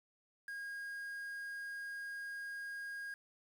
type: tone with quantisation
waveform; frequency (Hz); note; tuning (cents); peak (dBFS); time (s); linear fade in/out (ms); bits
triangle; 1630; G#6; -33; -40; 0.48-3.14; 2; 10
effects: none